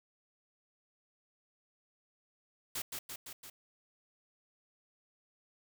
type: noise with echo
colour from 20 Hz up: white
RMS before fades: -38 dBFS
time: 2.75-2.82 s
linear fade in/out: 5 ms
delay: 170 ms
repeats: 4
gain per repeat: -3 dB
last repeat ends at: 3.5 s
effects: none